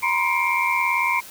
sine tone cluster, 954 / 1032 / 2144 / 2333 Hz, A#5 / C6 / C7 / D7, +40 / -24 / +42 / -12 cents, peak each -24 dBFS, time 0.02-1.21 s, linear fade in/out 20 ms, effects white hiss -41 dBFS RMS until 1.3 s

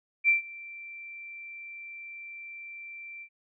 sine tone with ADSR envelope, 2349 Hz, D7, in tune, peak -17 dBFS, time 0.24-3.29 s, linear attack 45 ms, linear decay 130 ms, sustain -23 dB, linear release 72 ms, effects none

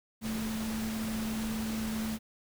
sine tone in noise, 220.3 Hz, A3, 2 cents sharp, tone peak -32 dBFS, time 0.21-2.19 s, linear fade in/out 50 ms, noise pink, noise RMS -40 dBFS, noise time 0.21-2.19 s, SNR +5 dB, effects none

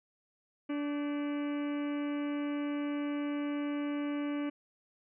harmonic tone with a mistuned harmonic, 290.3 Hz, D4, 20 cents flat, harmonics 1 / 2 / 3 / 4 / 5 / 6 / 7 / 8 / 9 / 10, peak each -32 / -43 / -52 / -48 / -53 / -56 / -54 / -51 / -59 / -55 dBFS, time 0.69-4.5 s, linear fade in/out 10 ms, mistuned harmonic 5, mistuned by +82 cents, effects none

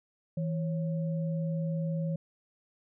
sine tone pair together, 163.1 / 548.6 Hz, E3 / C#5, -18 / -18 cents, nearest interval octave + major sixth, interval 2100 cents, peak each -29 / -39 dBFS, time 0.37-2.16 s, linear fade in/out 5 ms, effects none

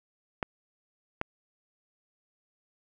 clicks, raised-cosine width 0.5 ms, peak -14 dBFS, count 2, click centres 0.428 / 1.214 s, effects none

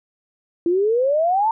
sine exponential sweep, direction up, 333.1 to 918 Hz, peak -15 dBFS, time 0.66-1.51 s, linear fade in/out 2 ms, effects none

